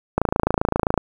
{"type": "click train", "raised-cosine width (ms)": 1, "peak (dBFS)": -3, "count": 23, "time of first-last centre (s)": [0.18, 0.977], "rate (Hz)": 27.6, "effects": ["7-bit"]}